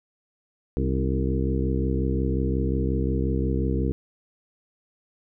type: harmonic tone with a mistuned harmonic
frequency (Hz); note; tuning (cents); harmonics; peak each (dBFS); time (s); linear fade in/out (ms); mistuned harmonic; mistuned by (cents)
65.6; C2; +5; 1 / 2 / 3 / 4 / 5 / 6 / 7; -25 / -28 / -30 / -31 / -32 / -33 / -33; 0.77-3.92; 0; 4; +40
effects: none